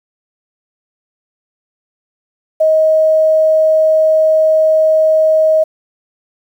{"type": "tone", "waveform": "sine", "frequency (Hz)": 630, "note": "D#5", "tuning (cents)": 21, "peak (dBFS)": -7, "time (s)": [2.6, 5.64], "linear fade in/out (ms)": 10, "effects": ["7-bit"]}